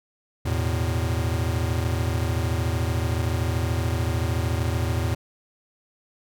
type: chord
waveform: square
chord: E suspended fourth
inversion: none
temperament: equal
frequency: 82.41 / 110 / 123.47 Hz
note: E2 / A2 / B2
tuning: 0 / 0 / 0 cents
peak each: -26 / -27 / -31 dBFS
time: 0.45-5.15 s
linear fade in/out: 10 ms
effects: none